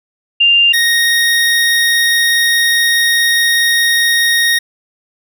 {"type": "tone pair in turn", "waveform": ["sine", "25% pulse"], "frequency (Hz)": [2794, 1864.8], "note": ["F7", "A#6"], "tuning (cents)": [0, 0], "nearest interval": "perfect fifth", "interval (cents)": 700, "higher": "first", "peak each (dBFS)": -6, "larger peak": "neither", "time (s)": [[0.4, 0.73], [0.73, 4.59]], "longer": "second", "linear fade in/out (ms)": 10, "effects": []}